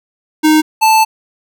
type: tone pair in turn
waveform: square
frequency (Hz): 309.8 / 879.5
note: D#4 / A5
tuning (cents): -7 / -1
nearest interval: octave + tritone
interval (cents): 1806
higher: second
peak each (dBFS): -7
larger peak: neither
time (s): 0.43-0.62 / 0.81-1.05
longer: second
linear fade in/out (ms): 20
effects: none